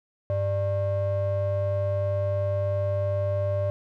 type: ring-modulated tone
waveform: triangle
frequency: 246.9 Hz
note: B3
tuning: in tune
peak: -18 dBFS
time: 0.3-3.7 s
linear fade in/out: 0 ms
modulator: 346 Hz
effects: none